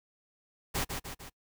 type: noise with echo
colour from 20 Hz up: pink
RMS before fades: -31 dBFS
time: 0.74-0.85 s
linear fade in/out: 20 ms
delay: 150 ms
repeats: 3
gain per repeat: -5 dB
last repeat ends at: 1.3 s
effects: noise-tail reverb RT60 0.1 s tail -24 dB re dry